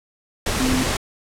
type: tone in noise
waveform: sine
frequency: 257.1 Hz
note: C4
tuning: 30 cents flat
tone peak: -19 dBFS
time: 0.6-0.83 s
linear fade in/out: 5 ms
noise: pink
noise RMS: -22 dBFS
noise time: 0.46-0.97 s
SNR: 0 dB
effects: low-pass 10000 Hz 12 dB/octave